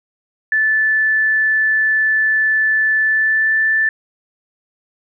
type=tone with pitch glide; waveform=sine; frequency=1749 to 1762.2 Hz; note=A6 to A6; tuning=-11 to +2 cents; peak=-12 dBFS; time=0.52-3.89 s; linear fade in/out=2 ms; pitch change=+13 cents; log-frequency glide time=3-3.57 s; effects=none